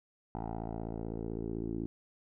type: tone with low-pass filter sweep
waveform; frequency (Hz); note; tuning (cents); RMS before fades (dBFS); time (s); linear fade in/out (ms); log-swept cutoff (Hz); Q
10% pulse; 55.9; A1; +28; -38; 0.35-1.86; 0; 830 to 320; 3.3
effects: none